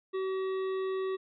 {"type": "harmonic tone", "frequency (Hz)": 380, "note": "F#4", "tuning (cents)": 46, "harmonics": [1, 3, 5, 7, 9, 10], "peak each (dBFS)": [-30, -42, -48, -56, -57, -55], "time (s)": [0.13, 1.17], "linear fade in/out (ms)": 20, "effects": []}